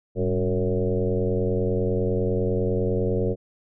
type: tone with frequency modulation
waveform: sine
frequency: 280 Hz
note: C#4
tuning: 18 cents sharp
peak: -20 dBFS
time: 0.15-3.36 s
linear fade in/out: 50 ms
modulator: 90 Hz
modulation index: 2.9
effects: none